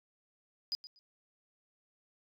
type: tone with echo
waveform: sine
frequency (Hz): 4944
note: D#8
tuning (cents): -12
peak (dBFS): -31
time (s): 0.72-0.75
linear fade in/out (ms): 0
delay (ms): 120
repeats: 2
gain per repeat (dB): -15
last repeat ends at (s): 0.99
effects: tanh soft clip ceiling -27 dBFS